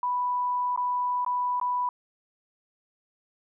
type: tone with dropouts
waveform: sine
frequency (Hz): 987.8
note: B5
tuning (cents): 0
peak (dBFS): -24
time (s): 0.03-1.89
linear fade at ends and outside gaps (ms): 2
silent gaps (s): 0.762-0.775 / 1.248-1.263 / 1.599-1.613
effects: none